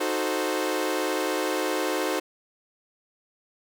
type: chord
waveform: sawtooth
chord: D# diminished seventh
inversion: none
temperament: equal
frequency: 311.1 / 370 / 440 / 523.3 Hz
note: D#4 / F#4 / A4 / C5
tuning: 0 / 0 / 0 / 0 cents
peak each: -26 / -26 / -28 / -26 dBFS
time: 0-2.2 s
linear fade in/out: 10 ms
effects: none